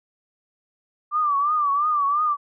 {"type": "tone with vibrato", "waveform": "sine", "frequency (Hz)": 1174.7, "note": "D6", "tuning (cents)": 0, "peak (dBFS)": -18, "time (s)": [1.11, 2.37], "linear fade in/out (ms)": 50, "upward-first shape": "triangle", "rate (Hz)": 2.9, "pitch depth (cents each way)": 110, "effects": []}